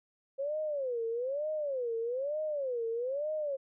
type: tone with vibrato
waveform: sine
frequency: 531 Hz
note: C5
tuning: 25 cents sharp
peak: -31 dBFS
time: 0.38-3.57 s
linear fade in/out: 20 ms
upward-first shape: sine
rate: 1.1 Hz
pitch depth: 270 cents each way
effects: none